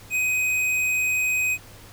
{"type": "tone with tanh clipping", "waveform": "triangle", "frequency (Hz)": 2511, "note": "D#7", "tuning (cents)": 15, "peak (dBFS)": -22, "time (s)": [0.1, 1.58], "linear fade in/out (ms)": 50, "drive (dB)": 18, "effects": ["added 102 Hz sine -49 dBFS peak until 1.92 s", "pink hiss -47 dBFS RMS until 1.92 s"]}